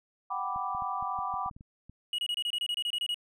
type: chord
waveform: sine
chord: G major seventh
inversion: third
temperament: equal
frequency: 740 / 784 / 987.8 / 1174.7 Hz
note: F#5 / G5 / B5 / D6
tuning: 0 / 0 / 0 / 0 cents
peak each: -38 / -37 / -36 / -34 dBFS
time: 0.3-1.5 s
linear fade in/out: 10 ms
type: clicks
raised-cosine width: 5 ms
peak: -36 dBFS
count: 11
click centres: 0.561 / 0.749 / 0.822 / 1.026 / 1.189 / 1.34 / 1.461 / 1.512 / 1.565 / 1.609 / 1.896 s
type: tone bursts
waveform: triangle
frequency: 2902 Hz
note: F#7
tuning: 34 cents flat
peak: -27 dBFS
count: 13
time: 2.13-3.144 s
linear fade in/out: 2 ms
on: 54 ms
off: 26 ms
effects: none